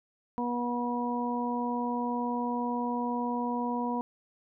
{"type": "harmonic tone", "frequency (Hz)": 242, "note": "B3", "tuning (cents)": -35, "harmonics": [1, 2, 3, 4], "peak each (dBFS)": [-31, -37, -38, -33], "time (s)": [0.38, 4.01], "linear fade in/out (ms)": 0, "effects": []}